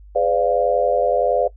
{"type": "chord", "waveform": "sine", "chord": "G# diminished seventh", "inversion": "none", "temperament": "equal with one note detuned", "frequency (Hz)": [415.3, 506, 587.3, 698.5], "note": ["G#4", "B4", "D5", "F5"], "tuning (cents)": [0, 42, 0, 0], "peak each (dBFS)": [-25, -19, -19, -21], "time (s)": [0.15, 1.48], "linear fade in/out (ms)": 10, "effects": ["noise-tail reverb RT60 0.1 s tail -19 dB re dry", "added 50 Hz sine -40 dBFS peak until 1.56 s"]}